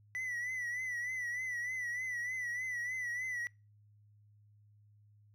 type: tone with vibrato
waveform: triangle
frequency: 1975.5 Hz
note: B6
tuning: in tune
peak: -34 dBFS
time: 0.15-3.47 s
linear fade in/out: 0 ms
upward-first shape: triangle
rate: 3.3 Hz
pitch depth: 80 cents each way
effects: noise-tail reverb RT60 0.3 s tail -25 dB re dry + added 104 Hz sine -61 dBFS peak until 5.34 s